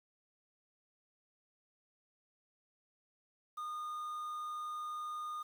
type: tone with quantisation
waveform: triangle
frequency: 1223 Hz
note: D#6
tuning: 30 cents flat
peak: -37 dBFS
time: 3.57-5.43 s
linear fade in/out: 10 ms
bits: 10
effects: none